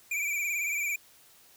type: tone with vibrato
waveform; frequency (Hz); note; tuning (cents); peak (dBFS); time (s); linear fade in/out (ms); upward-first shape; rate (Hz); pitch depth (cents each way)
square; 2349; D7; 0; -29; 0.11-0.96; 5; sine; 18; 62
effects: white hiss -58 dBFS RMS until 1.56 s